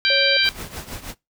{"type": "harmonic tone", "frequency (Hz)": 784, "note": "G5", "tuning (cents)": 0, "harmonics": [2, 3, 4, 5, 6], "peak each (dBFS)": [-22, -22, -22, -22, -22], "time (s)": [0.05, 0.49], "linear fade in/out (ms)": 0}
{"type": "tone", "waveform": "sine", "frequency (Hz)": 554.4, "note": "C#5", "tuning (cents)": 0, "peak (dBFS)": -22, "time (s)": [0.1, 0.37], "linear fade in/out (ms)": 2}
{"type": "noise with tremolo", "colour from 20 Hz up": "pink", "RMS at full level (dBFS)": -31, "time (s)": [0.42, 1.15], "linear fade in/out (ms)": 50, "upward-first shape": "triangle", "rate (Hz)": 6.3, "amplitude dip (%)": 80}
{"effects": ["noise-tail reverb RT60 0.2 s tail -22 dB re dry"]}